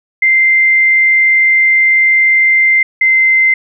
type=tone pair in turn; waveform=sine; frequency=2087 / 2075 Hz; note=C7 / C7; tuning=-5 / -15 cents; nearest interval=unison; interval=10 cents; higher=first; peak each=-6 dBFS; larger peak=neither; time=0.22-2.83 / 3.01-3.54 s; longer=first; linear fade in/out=5 ms; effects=none